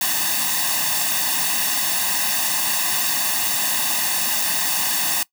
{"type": "noise with comb filter", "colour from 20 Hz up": "white", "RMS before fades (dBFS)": -21, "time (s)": [0.01, 5.23], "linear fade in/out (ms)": 2, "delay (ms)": 1.1, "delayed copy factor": 0.85, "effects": ["noise-tail reverb RT60 0.1 s tail -21 dB re dry", "high-pass 200 Hz 12 dB/octave"]}